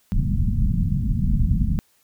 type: low-pass noise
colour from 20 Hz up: pink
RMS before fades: -20 dBFS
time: 0.12-1.79 s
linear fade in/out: 0 ms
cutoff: 220 Hz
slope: 48 dB/octave
effects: white hiss -62 dBFS RMS until 2.03 s